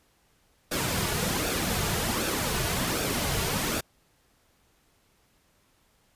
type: noise with flanger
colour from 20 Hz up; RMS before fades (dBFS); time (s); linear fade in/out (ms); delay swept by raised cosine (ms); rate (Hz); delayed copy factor
pink; -28; 0.71-3.81; 10; 0.97 to 3.87; 1.3; -0.55
effects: pink hiss -66 dBFS RMS until 6.15 s + resampled to 32000 Hz